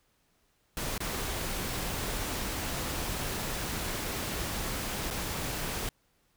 pink noise with dropouts, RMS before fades -34 dBFS, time 0.77-5.89 s, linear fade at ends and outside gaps 1 ms, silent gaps 0.979-1.004 / 5.103-5.109 s, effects pink hiss -71 dBFS RMS until 6.36 s

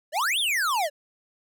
square exponential two-way sweep, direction up then down, 554.4 to 3729 to 554.4 Hz, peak -23 dBFS, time 0.12-0.9 s, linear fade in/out 50 ms, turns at 0.39 s, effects none

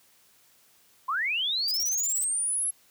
sine linear sweep, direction up, 987.8 to 11170 Hz, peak -25 dBFS, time 1.08-2.71 s, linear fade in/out 10 ms
violet noise bursts, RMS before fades -35 dBFS, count 10, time 1.68-2.243 s, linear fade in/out 0 ms, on 32 ms, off 27 ms
effects white hiss -61 dBFS RMS until 2.9 s + high-pass 60 Hz 12 dB/octave

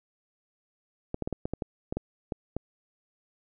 clicks, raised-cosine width 2 ms, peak -17 dBFS, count 11, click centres 1.144 / 1.223 / 1.275 / 1.327 / 1.455 / 1.536 / 1.622 / 1.925 / 1.97 / 2.322 / 2.566 s, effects none

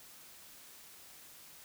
silence, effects white hiss -55 dBFS RMS until 1.64 s

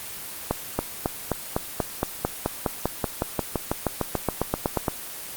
accelerating click train, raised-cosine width 1 ms, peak -7 dBFS, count 25, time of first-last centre 0.51-4.882 s, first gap 280 ms, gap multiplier 0.96, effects white hiss -36 dBFS RMS until 5.36 s + Opus 24 kbps

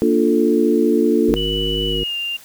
sine chord, Bb major seventh, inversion none, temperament equal, 233.1 / 293.7 / 349.2 / 440 Hz, Bb3 / D4 / F4 / A4, 0 / 0 / 0 / 0 cents, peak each -18 dBFS, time 0.02-1.34 s, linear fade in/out 0 ms
harmonic tone, 51.91 Hz, G#1, in tune, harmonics 1 / 3 / 5 / 7 / 9, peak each -24 / -28 / -29 / -25 / -26 dBFS, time 1.28-2.04 s, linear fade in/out 10 ms
sine tone with pitch glide, 2960 to 2794 Hz, F#7 to F7, 0 to 0 cents, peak -21 dBFS, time 1.36-2.37 s, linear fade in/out 10 ms, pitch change -100 cents, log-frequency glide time 1.89-2.16 s
effects white hiss -44 dBFS RMS until 2.44 s

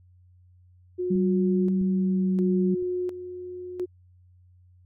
sine tone with tremolo, 361.5 Hz, F#4, 40 cents flat, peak -25 dBFS, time 0.98-3.86 s, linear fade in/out 20 ms, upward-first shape square, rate 0.71 Hz, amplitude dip 65%
sine tone with pitch glide, 189.8 to 188.05 Hz, F#3 to F#3, +44 to +28 cents, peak -21 dBFS, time 1.1-2.75 s, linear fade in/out 10 ms, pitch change -16 cents, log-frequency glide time 1.77-2.42 s
clicks, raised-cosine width 5 ms, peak -33 / -29 / -38 dBFS, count 3, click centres 1.156 / 1.814 / 2.825 s
effects added 90 Hz sine -53 dBFS peak until 4.85 s

